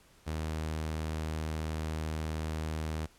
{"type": "tone", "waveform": "sawtooth", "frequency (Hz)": 78.5, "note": "D#2", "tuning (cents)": 16, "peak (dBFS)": -29, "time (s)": [0.26, 3.07], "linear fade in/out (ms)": 20, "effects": ["pink hiss -62 dBFS RMS until 3.18 s", "low-pass 12000 Hz 12 dB/octave"]}